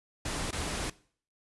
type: noise with dropouts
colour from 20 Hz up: pink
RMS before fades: -34 dBFS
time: 0.25-0.9 s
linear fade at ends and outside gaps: 5 ms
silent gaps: 0.51-0.527 s
effects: noise-tail reverb RT60 0.5 s tail -20 dB re dry + resampled to 24000 Hz